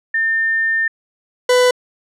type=tone pair in turn; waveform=sine / 40% pulse; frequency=1800 / 498.3 Hz; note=A6 / B4; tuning=+39 / +15 cents; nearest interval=octave + minor seventh; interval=2224 cents; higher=first; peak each=-14 / -9 dBFS; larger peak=second; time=0.14-0.88 / 1.49-1.71 s; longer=first; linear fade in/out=5 ms; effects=low-pass 9000 Hz 12 dB/octave